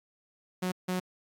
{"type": "tone bursts at uneven times", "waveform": "sawtooth", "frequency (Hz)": 183.1, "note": "F#3", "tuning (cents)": -18, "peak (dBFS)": -25, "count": 2, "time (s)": [[0.62, 0.72], [0.88, 1]], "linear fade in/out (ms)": 10, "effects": ["AAC 64 kbps"]}